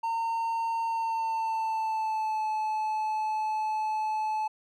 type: tone with pitch glide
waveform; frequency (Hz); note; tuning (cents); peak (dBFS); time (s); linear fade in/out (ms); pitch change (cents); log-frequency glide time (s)
triangle; 913 to 864.7; A#5 to A5; -36 to -30; -25; 0.03-4.48; 10; -94; 0.85-2.47
effects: none